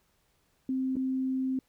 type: tone with dropouts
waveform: sine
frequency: 261.6 Hz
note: C4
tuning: in tune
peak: -27 dBFS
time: 0.69-1.59 s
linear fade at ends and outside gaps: 2 ms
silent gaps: 0.957-0.966 s
effects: pink hiss -71 dBFS RMS until 1.68 s